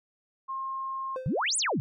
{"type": "tone", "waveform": "sine", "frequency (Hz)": 1067, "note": "C6", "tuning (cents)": 34, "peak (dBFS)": -31, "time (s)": [0.48, 1.17], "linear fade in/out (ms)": 20}
{"type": "tone with exponential decay", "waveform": "triangle", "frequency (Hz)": 517, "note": "C5", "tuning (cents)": -21, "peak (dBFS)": -27, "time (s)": [1.16, 1.46], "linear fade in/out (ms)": 1, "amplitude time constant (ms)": 65}
{"type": "exponential two-way sweep", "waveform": "sine", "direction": "up then down", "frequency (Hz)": [116.54, 10548, 116.54], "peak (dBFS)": -25, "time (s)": [1.26, 1.8], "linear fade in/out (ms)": 0, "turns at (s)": 1.57}
{"effects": []}